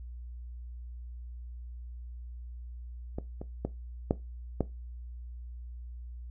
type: clicks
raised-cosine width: 2 ms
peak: -21 / -25 / -17 / -11 / -13 dBFS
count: 5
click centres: 3.185 / 3.415 / 3.65 / 4.109 / 4.607 s
effects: noise-tail reverb RT60 0.2 s tail -17 dB re dry + added 60 Hz sine -40 dBFS peak until 6.3 s